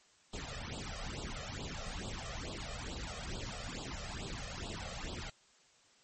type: noise with flanger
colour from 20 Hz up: pink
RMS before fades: -42 dBFS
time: 0.33-5.3 s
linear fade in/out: 5 ms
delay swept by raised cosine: 0.24 to 1.64 ms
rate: 2.3 Hz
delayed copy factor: +1
effects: white hiss -66 dBFS RMS until 6.03 s + MP3 32 kbps